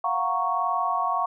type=chord; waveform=sine; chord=Gb major seventh; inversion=third; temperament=equal; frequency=698.5 / 740 / 932.3 / 1108.7 Hz; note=F5 / Gb5 / Bb5 / Db6; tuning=0 / 0 / 0 / 0 cents; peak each=-29 / -29 / -30 / -25 dBFS; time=0.04-1.26 s; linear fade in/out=5 ms; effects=none